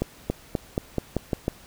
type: accelerating click train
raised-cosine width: 2 ms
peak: -10 dBFS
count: 8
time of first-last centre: 0.02-1.481 s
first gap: 280 ms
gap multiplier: 0.9
effects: pink hiss -50 dBFS RMS until 1.66 s